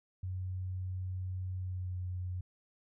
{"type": "tone with pitch glide", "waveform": "sine", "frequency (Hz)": [92.5, 90.86], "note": ["F#2", "F#2"], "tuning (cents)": [0, -31], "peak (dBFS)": -35, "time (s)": [0.23, 2.41], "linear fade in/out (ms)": 5, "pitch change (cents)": -31, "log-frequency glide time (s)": [1.56, 1.98], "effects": []}